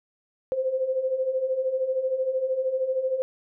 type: beating tone pair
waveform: sine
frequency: 511 / 524 Hz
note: C5 / C5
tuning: -41 / +2 cents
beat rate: 13 Hz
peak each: -30 / -24 dBFS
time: 0.52-3.22 s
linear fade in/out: 0 ms
effects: none